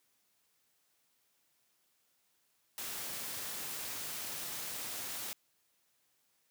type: noise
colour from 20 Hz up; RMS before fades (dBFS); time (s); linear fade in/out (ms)
white; -41; 2.78-5.33; 0
effects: white hiss -75 dBFS RMS until 6.5 s + high-pass 80 Hz 12 dB/octave